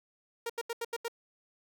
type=tone bursts; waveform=sawtooth; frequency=466.2 Hz; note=A#4; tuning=in tune; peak=-29 dBFS; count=6; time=0.46-1.082 s; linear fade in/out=5 ms; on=37 ms; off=80 ms; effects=none

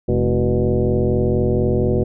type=tone with frequency modulation; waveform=sine; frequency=139.1 Hz; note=C#3; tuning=6 cents sharp; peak=-14 dBFS; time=0.08-2.04 s; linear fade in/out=10 ms; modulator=117 Hz; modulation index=3.3; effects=none

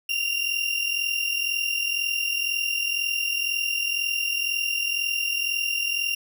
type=tone pair together; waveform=35% pulse; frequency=2759 / 2801 Hz; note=F7 / F7; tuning=-22 / +4 cents; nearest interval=unison; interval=26 cents; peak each=-25 dBFS; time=0.09-6.15 s; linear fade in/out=5 ms; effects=none

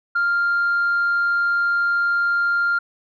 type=tone; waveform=sine; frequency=1396.9 Hz; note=F6; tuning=in tune; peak=-15 dBFS; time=0.15-2.79 s; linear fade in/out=10 ms; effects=tanh soft clip ceiling -14 dBFS

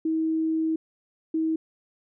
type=tone pair in turn; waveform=sine; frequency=320 / 320 Hz; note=D#4 / D#4; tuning=+49 / +49 cents; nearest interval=unison; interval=0 cents; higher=neither; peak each=-22 dBFS; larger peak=neither; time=0.05-0.76 / 1.34-1.56 s; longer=first; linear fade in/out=5 ms; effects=none

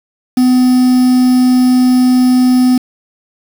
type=tone with quantisation; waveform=triangle; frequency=252.4 Hz; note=B3; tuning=38 cents sharp; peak=-4 dBFS; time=0.37-2.78 s; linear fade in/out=5 ms; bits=4; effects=none

